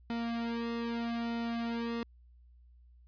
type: tone with flanger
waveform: sawtooth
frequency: 233.1 Hz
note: A#3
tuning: in tune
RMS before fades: -35 dBFS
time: 0.1-2.03 s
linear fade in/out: 0 ms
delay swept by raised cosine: 1.8 to 3 ms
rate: 0.8 Hz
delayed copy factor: -1
effects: added 60 Hz sine -56 dBFS peak until 3.07 s + resampled to 11025 Hz